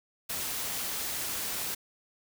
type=noise; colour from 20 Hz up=white; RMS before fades=-34 dBFS; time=0.29-1.75 s; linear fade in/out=10 ms; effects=none